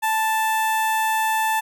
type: tone with notch filter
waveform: sawtooth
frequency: 880 Hz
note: A5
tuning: in tune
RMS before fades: -21 dBFS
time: 0.02-1.61 s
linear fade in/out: 20 ms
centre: 4800 Hz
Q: 1.2
effects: none